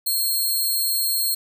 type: tone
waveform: 10% pulse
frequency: 4241 Hz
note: C8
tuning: 23 cents sharp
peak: -13 dBFS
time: 0.06-1.35 s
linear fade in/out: 10 ms
effects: none